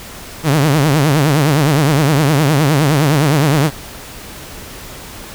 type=tone with vibrato; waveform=sawtooth; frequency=146.83 Hz; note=D3; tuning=in tune; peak=-6 dBFS; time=0.43-3.71 s; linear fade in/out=50 ms; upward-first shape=triangle; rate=9.7 Hz; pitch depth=200 cents each way; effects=pink hiss -32 dBFS RMS until 5.34 s